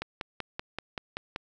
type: click train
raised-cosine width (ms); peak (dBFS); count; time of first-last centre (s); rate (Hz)
0.3; -17; 8; 0.02-1.361; 5.22
effects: none